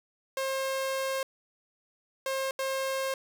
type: tone bursts at uneven times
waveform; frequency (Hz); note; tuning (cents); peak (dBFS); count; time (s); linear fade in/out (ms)
sawtooth; 534; C5; +35; -25; 3; 0.37-1.23 / 2.26-2.51 / 2.59-3.14; 2
effects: none